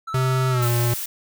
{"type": "tone with vibrato", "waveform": "triangle", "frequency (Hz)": 1318.5, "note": "E6", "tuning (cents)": 0, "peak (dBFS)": -26, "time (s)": [0.07, 0.68], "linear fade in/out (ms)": 10, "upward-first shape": "sine", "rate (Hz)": 18, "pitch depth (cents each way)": 24}
{"type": "tone with pitch glide", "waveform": "square", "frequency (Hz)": [130, 119.21], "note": ["C3", "A#2"], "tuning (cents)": [-11, 39], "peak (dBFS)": -19, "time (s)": [0.14, 0.94], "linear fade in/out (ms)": 5, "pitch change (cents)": -150, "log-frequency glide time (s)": [0.5, 0.66]}
{"type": "noise", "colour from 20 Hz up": "blue", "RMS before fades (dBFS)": -29, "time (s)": [0.62, 1.06], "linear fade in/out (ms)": 5}
{"effects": []}